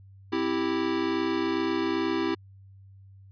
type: chord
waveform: square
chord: C major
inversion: none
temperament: equal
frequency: 261.6 / 329.6 / 392 Hz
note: C4 / E4 / G4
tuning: 0 / 0 / 0 cents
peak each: -33 / -28 / -31 dBFS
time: 0.32-2.35 s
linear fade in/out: 10 ms
effects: added 97 Hz sine -48 dBFS peak until 3.31 s + resampled to 11025 Hz